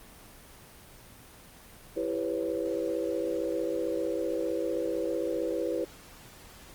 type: chord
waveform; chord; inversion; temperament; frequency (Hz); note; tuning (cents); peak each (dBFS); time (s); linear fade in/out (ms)
sine; C# half-diminished seventh; first; just; 332.6 / 399.1 / 498.9 / 554.4; E4 / G4 / B4 / C#5; +16 / +31 / +17 / 0; -33 / -35 / -32 / -35; 1.96-5.85; 10
effects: pink hiss -51 dBFS RMS until 6.74 s + Opus 24 kbps